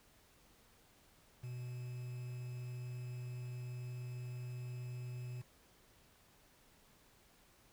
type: tone with quantisation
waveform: triangle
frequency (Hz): 123.6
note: B2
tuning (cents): +2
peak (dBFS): -40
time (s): 1.43-5.42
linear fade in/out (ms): 10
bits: 10
effects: pink hiss -67 dBFS RMS until 7.72 s